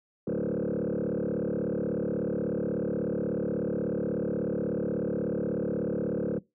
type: tone with frequency modulation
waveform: sine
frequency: 339.9 Hz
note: F4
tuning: 47 cents flat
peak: -25 dBFS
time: 0.27-6.39 s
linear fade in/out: 5 ms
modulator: 36.4 Hz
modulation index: 5.2
effects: noise-tail reverb RT60 0.2 s tail -21 dB re dry + tanh soft clip ceiling -25 dBFS